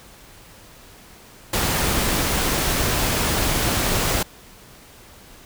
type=noise; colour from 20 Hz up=pink; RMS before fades=-21 dBFS; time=1.53-4.23 s; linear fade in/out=5 ms; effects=pink hiss -46 dBFS RMS until 5.45 s